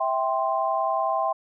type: chord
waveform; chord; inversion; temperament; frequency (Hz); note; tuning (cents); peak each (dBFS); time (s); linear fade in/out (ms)
sine; C major; first; just; 654.1 / 784.9 / 1046.5; E5 / G5 / C6; -14 / +2 / 0; -26; 0-1.33; 10
effects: none